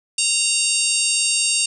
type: harmonic tone with a mistuned harmonic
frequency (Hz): 926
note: A#5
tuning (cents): -12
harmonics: 3 / 4 / 5 / 6 / 7 / 8 / 9 / 10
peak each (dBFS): -23 / -29 / -24 / -28 / -29 / -25 / -23 / -25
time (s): 0.18-1.66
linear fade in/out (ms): 5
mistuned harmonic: 10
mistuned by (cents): -31
effects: none